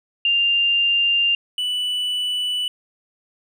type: tone pair in turn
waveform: sine / triangle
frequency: 2794 / 2970 Hz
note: F7 / F#7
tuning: 0 / +6 cents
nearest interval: minor second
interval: 106 cents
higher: second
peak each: -15 / -19 dBFS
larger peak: first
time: 0.25-1.35 / 1.58-2.68 s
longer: neither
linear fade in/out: 2 ms
effects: none